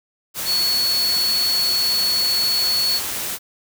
sine tone in noise, 4400 Hz, C#8, 14 cents flat, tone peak -17 dBFS, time 0.45-3.01 s, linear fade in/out 50 ms, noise white, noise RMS -26 dBFS, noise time 0.34-3.39 s, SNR +6 dB, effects none

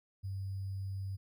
sine tone with sample-and-hold, 96.7 Hz, G2, 23 cents flat, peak -36 dBFS, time 0.23-1.17 s, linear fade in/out 20 ms, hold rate 4900 Hz, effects none

